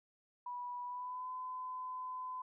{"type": "tone with pitch glide", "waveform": "sine", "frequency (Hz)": [980, 1015.1], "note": ["B5", "B5"], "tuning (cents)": [-14, 47], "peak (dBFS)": -40, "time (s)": [0.46, 2.42], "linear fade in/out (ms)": 5, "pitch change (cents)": 61, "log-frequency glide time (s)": [0.84, 1.29], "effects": []}